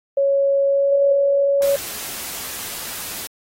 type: tone with pitch glide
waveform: sine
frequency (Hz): 554.4 to 559.5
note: C#5 to C#5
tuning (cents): 0 to +16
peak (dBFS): -14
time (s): 0.17-1.76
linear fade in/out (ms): 5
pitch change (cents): +16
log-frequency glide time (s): 0.66-0.97
type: noise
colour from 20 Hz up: white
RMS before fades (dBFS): -30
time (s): 1.62-3.27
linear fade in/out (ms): 0
effects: AAC 48 kbps